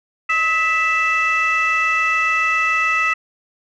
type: tone cluster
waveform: sine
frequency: 1285 / 1977 / 2642 Hz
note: E6 / B6 / E7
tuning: -45 / +1 / +3 cents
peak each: -18 dBFS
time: 0.29-3.14 s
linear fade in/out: 10 ms
effects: tanh soft clip ceiling -10 dBFS